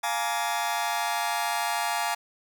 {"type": "chord", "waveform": "sawtooth", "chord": "Bb dominant seventh", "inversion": "second", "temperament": "just", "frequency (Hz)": [699.2, 839.1, 932.3, 1165.4], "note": ["F5", "Ab5", "Bb5", "D6"], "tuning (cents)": [2, 18, 0, -14], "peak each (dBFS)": [-27, -26, -28, -31], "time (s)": [0.03, 2.15], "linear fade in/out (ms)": 10, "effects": []}